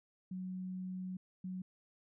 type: tone bursts at uneven times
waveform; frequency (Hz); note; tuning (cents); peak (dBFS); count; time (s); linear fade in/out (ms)
sine; 185; F#3; 0; -39; 2; 0.31-1.17 / 1.44-1.62; 5
effects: none